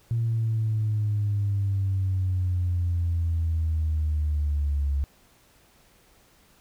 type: exponential sweep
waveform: sine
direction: down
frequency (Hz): 116.54 to 69.3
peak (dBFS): -21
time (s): 0.11-5.04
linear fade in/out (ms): 0
effects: tanh soft clip ceiling -18 dBFS + pink hiss -59 dBFS RMS until 6.6 s